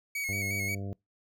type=tone with vibrato; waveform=45% pulse; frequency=2217 Hz; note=C#7; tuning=in tune; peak=-31 dBFS; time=0.15-0.75 s; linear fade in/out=5 ms; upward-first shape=square; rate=5.6 Hz; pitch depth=35 cents each way
type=harmonic tone; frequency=99 Hz; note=G2; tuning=18 cents sharp; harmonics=1 / 2 / 3 / 4 / 5 / 6 / 7; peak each=-35 / -41 / -45 / -47 / -49 / -51 / -52 dBFS; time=0.29-0.93 s; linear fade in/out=0 ms
effects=noise-tail reverb RT60 0.2 s tail -25 dB re dry